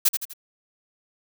blue noise with echo, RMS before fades -17 dBFS, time 0.05-0.09 s, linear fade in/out 10 ms, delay 82 ms, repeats 3, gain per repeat -7 dB, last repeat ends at 0.336 s, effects none

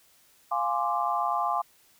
sine chord, D half-diminished seventh, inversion first, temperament equal, 698.5 / 830.6 / 1046.5 / 1174.7 Hz, F5 / Ab5 / C6 / D6, 0 / 0 / 0 / 0 cents, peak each -30 dBFS, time 0.51-1.62 s, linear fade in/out 10 ms, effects white hiss -61 dBFS RMS until 1.99 s

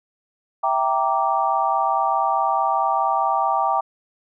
sine chord, E half-diminished seventh, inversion none, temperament equal with one note detuned, 659.3 / 784 / 932.3 / 1168.6 Hz, E5 / G5 / Bb5 / D6, 0 / 0 / 0 / -9 cents, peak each -26 / -21 / -23 / -23 dBFS, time 0.63-3.81 s, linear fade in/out 10 ms, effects none

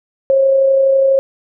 sine tone with amplitude modulation, 540 Hz, C#5, 45 cents flat, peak -7 dBFS, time 0.3-1.19 s, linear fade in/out 0 ms, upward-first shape sine, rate 32.1 Hz, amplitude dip 30%, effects none

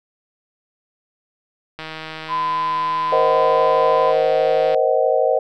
click train, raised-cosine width 0.3 ms, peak -15 dBFS, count 468, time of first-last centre 1.79-4.746 s, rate 158 Hz
sine tone, 1013 Hz, B5, 44 cents sharp, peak -18 dBFS, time 2.28-4.14 s, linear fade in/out 50 ms
sine chord, C half-diminished seventh, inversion third, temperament just, 470.9 / 523.3 / 627.9 / 753.5 Hz, Bb4 / C5 / Eb5 / Gb5, +18 / 0 / +16 / +31 cents, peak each -20 / -18 / -19 / -22 dBFS, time 3.12-5.39 s, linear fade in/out 5 ms
effects none

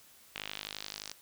sawtooth tone with band-pass filter sweep, 51.6 Hz, G#1, 10 cents flat, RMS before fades -44 dBFS, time 0.35-1.13 s, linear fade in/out 10 ms, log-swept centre 2800 to 5600 Hz, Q 2.2, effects white hiss -59 dBFS RMS until 1.21 s

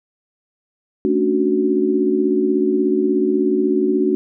sine chord, D major seventh, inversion second, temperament equal, 220 / 277.2 / 293.7 / 370 Hz, A3 / C#4 / D4 / F#4, 0 / 0 / 0 / 0 cents, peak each -22 / -22 / -20 / -17 dBFS, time 1.05-4.15 s, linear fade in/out 0 ms, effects none

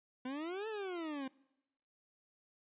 40% pulse exponential two-way sweep, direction up then down, 248.4 to 449.6 to 258.6 Hz, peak -38 dBFS, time 0.25-1.28 s, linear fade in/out 5 ms, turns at 0.68 s, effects noise-tail reverb RT60 0.9 s tail -24 dB re dry + resampled to 8000 Hz

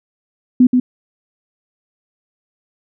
sine tone with echo, 250.8 Hz, B3, 27 cents sharp, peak -5 dBFS, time 0.6-0.67 s, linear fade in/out 5 ms, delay 130 ms, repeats 1, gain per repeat -4 dB, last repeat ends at 0.8 s, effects none

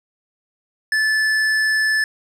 triangle tone with hard clipping, 1742 Hz, A6, 18 cents flat, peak -17 dBFS, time 0.92-2.04 s, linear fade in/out 2 ms, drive 13 dB, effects none

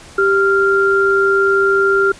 sine tone pair together, 392 / 1390.1 Hz, G4 / F6, 0 / -8 cents, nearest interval octave + minor seventh, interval 2192 cents, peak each -13 dBFS, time 0.18-2.12 s, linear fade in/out 5 ms, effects pink hiss -39 dBFS RMS until 2.19 s + resampled to 22050 Hz

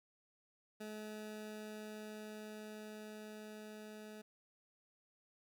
20% pulse tone with level ramp, 213.8 Hz, A3, 49 cents flat, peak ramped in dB -40 to -45 dBFS, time 0.8-4.22 s, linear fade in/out 10 ms, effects none

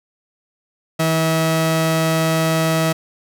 sawtooth tone pair together, 161.25 / 322.5 Hz, E3 / E4, -38 / -38 cents, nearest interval octave, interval 1200 cents, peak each -13 dBFS, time 0.99-2.93 s, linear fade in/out 10 ms, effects none

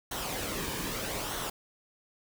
pink noise with flanger, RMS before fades -35 dBFS, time 0.11-1.5 s, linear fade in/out 5 ms, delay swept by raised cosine 0.41 to 1.51 ms, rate 0.8 Hz, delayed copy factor -0.5, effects none

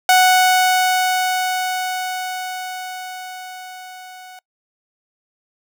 sawtooth tone with level ramp, 740 Hz, F#5, in tune, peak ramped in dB -5 to -33 dBFS, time 0.09-4.39 s, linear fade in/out 2 ms, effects noise-tail reverb RT60 0.1 s tail -24 dB re dry

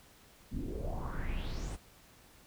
brown noise with low-pass filter sweep, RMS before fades -37 dBFS, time 0.51-1.77 s, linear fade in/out 20 ms, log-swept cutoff 200 to 9700 Hz, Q 4.9, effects pink hiss -60 dBFS RMS until 2.46 s

